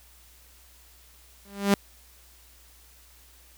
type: tone with exponential growth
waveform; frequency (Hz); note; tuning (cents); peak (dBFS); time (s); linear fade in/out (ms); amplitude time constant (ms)
sawtooth; 200; G3; +35; -11; 1.45-1.74; 2; 63
effects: added 60 Hz sine -56 dBFS peak until 3.57 s + white hiss -56 dBFS RMS until 3.57 s